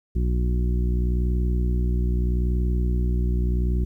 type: harmonic tone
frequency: 60.8 Hz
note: B1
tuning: 26 cents flat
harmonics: 1 / 2 / 3 / 4 / 5 / 6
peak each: -20 / -30 / -30 / -38 / -38 / -36 dBFS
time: 0.15-3.85 s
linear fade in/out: 10 ms
effects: 10-bit